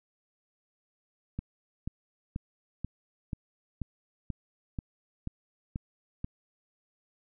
click train, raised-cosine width 5 ms, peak -21 dBFS, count 11, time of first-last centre 1.39-6.244 s, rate 2.06 Hz, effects none

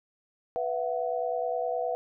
sine chord, B suspended fourth, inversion none, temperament equal with one note detuned, 493.9 / 670.4 / 740 Hz, B4 / E5 / F#5, 0 / +29 / 0 cents, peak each -31 / -31 / -33 dBFS, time 0.56-1.95 s, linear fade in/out 0 ms, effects none

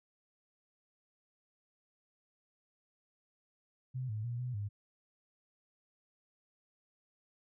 sine tone with pitch steps, 128.6 / 107.6 / 119.6 / 124.9 / 102.5 Hz, C3 / A2 / A#2 / B2 / G#2, -30 / -38 / +45 / +20 / -22 cents, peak -35 dBFS, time 3.94-4.69 s, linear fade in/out 20 ms, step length 150 ms, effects none

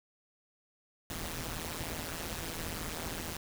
pink noise with amplitude modulation, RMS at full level -35 dBFS, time 1.1-3.37 s, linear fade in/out 2 ms, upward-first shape sine, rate 163 Hz, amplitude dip 95%, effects none

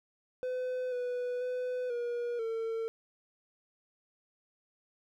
triangle tone with pitch steps, 506 / 493.7 / 501 / 478.7 / 451.8 Hz, B4 / B4 / B4 / A#4 / A4, +42 / -1 / +25 / +46 / +46 cents, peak -30 dBFS, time 0.43-2.88 s, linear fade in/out 0 ms, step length 490 ms, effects none

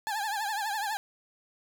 30% pulse tone with vibrato, 840 Hz, G#5, 19 cents sharp, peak -27 dBFS, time 0.07-0.97 s, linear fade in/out 0 ms, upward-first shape triangle, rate 12 Hz, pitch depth 130 cents each way, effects none

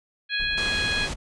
harmonic tone, 830.6 Hz, G#5, in tune, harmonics 2 / 3 / 4 / 5, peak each -27 / -29 / -30 / -31 dBFS, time 0.29-1.09 s, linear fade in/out 50 ms
brown noise with tremolo, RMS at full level -37 dBFS, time 0.39-1.16 s, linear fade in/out 10 ms, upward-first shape square, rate 8.4 Hz, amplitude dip 35%
pink low-pass noise, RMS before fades -32 dBFS, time 0.57-1.14 s, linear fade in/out 10 ms, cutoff 8700 Hz, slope 24 dB/octave
effects resampled to 24000 Hz

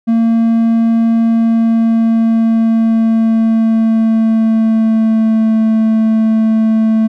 triangle tone with pitch glide, 228.2 to 221.1 Hz, A#3 to A3, -37 to +9 cents, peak -6 dBFS, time 0.07-7.08 s, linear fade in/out 20 ms, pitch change -54 cents, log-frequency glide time 1.23-5.59 s, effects none

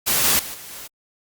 white noise with level steps, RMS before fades -19 / -17 / -32 / -38 / -36 dBFS, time 0.06-0.88 s, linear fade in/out 20 ms, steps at 0.24 / 0.39 / 0.54 / 0.71 s, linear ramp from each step 2 ms, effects Opus 48 kbps

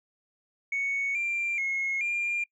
sine tone with pitch steps, 2221 / 2371 / 2166 / 2398 Hz, C#7 / D7 / C#7 / D7, +3 / +16 / -41 / +36 cents, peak -25 dBFS, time 0.72-2.44 s, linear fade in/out 5 ms, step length 430 ms, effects noise-tail reverb RT60 0.1 s tail -24 dB re dry + tanh soft clip ceiling -23 dBFS

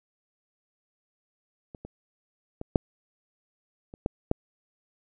clicks, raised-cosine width 2 ms, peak -28 / -26 / -21 / -6 / -29 / -12 / -9 dBFS, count 7, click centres 1.748 / 1.85 / 2.614 / 2.758 / 3.939 / 4.061 / 4.314 s, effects none

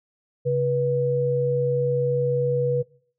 sine tone pair together, 136.6 / 487.1 Hz, C#3 / B4, -25 / -24 cents, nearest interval octave + minor seventh, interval 2201 cents, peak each -24 / -21 dBFS, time 0.45-2.83 s, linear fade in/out 20 ms, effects noise-tail reverb RT60 0.5 s tail -21 dB re dry

